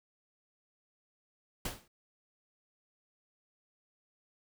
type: noise with exponential decay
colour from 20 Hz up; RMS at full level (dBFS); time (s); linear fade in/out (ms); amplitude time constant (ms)
pink; -33; 1.65-1.88; 5; 50
effects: none